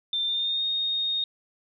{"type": "tone with pitch glide", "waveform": "sine", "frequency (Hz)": [3578, 3706], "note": ["A7", "A#7"], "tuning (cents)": [28, -11], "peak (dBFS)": -24, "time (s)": [0.13, 1.24], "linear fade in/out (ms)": 2, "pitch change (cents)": 61, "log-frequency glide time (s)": [0.25, 0.64], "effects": []}